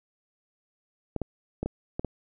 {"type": "clicks", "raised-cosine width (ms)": 2, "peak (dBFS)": -16, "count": 6, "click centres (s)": [1.163, 1.217, 1.63, 1.66, 1.995, 2.047], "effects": []}